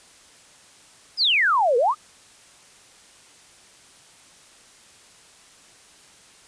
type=exponential two-way sweep; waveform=sine; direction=down then up; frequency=5274 to 452.8 to 1304 Hz; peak=-16 dBFS; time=1.17-1.95 s; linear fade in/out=50 ms; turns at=1.77 s; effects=white hiss -51 dBFS RMS until 6.47 s + resampled to 22050 Hz